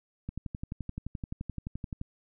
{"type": "click train", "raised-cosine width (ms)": 5, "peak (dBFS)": -23, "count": 21, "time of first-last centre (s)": [0.29, 2.014], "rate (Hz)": 11.6, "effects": []}